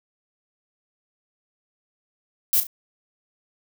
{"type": "noise with echo", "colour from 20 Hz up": "violet", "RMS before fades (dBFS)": -19, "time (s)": [2.53, 2.6], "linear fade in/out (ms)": 0, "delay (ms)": 34, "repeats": 2, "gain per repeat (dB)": -9, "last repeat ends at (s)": 2.668, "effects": []}